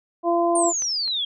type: harmonic tone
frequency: 341.9 Hz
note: F4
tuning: 37 cents flat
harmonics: 1 / 2 / 3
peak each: -21 / -20 / -26 dBFS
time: 0.23-0.73 s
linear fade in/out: 50 ms
type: exponential sweep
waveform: sine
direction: down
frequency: 9060 to 3221 Hz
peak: -22 dBFS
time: 0.55-1.25 s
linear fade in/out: 5 ms
type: clicks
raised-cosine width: 0.3 ms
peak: -22 / -28 dBFS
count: 2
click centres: 0.822 / 1.078 s
effects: none